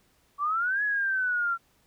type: exponential two-way sweep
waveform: sine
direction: up then down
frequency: 1127 to 1700 to 1358 Hz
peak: -24 dBFS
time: 0.38-1.58 s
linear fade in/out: 50 ms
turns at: 0.83 s
effects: pink hiss -66 dBFS RMS until 1.86 s